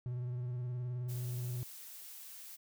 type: tone with vibrato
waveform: triangle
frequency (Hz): 123.47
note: B2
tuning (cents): 0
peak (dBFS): -34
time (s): 0.06-1.63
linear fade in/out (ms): 0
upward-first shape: square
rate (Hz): 19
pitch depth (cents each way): 30
type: noise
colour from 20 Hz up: blue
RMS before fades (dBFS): -50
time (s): 1.08-2.57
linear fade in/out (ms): 20
effects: none